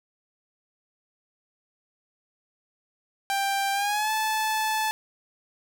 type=tone with pitch glide; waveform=sawtooth; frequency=789 to 870.4 Hz; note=G5 to A5; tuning=+11 to -19 cents; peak=-20 dBFS; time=3.3-4.91 s; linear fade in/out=0 ms; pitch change=+170 cents; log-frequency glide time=3.73-4.11 s; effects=none